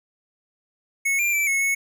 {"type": "tone with pitch steps", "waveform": "square", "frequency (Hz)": [2198, 2383, 2326, 2189, 2202], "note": ["C#7", "D7", "D7", "C#7", "C#7"], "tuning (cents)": [-15, 25, -17, -22, -12], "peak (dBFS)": -20, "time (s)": [1.05, 1.75], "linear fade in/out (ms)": 10, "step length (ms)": 140, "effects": []}